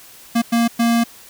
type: tone bursts at uneven times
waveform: square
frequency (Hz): 233.1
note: A#3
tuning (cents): 0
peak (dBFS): -14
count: 3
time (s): 0.35-0.42 / 0.52-0.68 / 0.79-1.04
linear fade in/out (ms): 10
effects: white hiss -43 dBFS RMS until 1.29 s